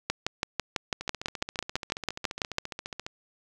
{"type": "two click trains", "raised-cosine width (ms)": 0.2, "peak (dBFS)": [-18, -9], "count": [31, 16], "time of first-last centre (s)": [[1.01, 3.065], [0.1, 2.583]], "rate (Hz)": [14.6, 6.04], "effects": []}